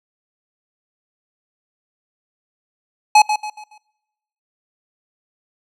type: tone with echo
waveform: square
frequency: 848 Hz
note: G#5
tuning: 36 cents sharp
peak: -7 dBFS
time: 3.15-3.22 s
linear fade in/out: 5 ms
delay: 140 ms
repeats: 4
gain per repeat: -9 dB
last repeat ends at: 3.78 s
effects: noise-tail reverb RT60 1.0 s tail -26 dB re dry + low-pass 8000 Hz 12 dB/octave